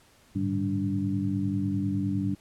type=tone cluster; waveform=sine; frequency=102.3 / 112.2 / 146.6 / 195.4 / 289.5 Hz; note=G#2 / A2 / D3 / G3 / D4; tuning=-26 / +34 / -3 / -5 / -25 cents; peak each=-31 / -37 / -38 / -29 / -30 dBFS; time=0.35-2.35 s; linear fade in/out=10 ms; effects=pink hiss -59 dBFS RMS until 2.4 s + low-pass 12000 Hz 12 dB/octave